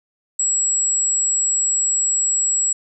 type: tone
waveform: sine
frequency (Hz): 7740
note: B8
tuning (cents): -36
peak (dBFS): -16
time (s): 0.39-2.73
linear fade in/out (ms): 5
effects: none